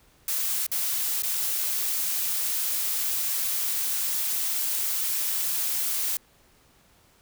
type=noise with dropouts; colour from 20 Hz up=blue; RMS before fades=-27 dBFS; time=0.28-6.17 s; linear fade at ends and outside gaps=2 ms; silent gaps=0.666-0.716 / 1.222-1.233 s; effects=pink hiss -60 dBFS RMS until 7.21 s